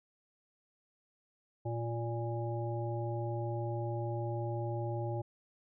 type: harmonic tone with a mistuned harmonic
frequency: 116.6 Hz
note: A#2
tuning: 1 cent sharp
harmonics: 1 / 3 / 5 / 7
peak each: -35 / -40 / -42 / -43 dBFS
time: 1.65-5.22 s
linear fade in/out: 10 ms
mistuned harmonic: 7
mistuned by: +16 cents
effects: none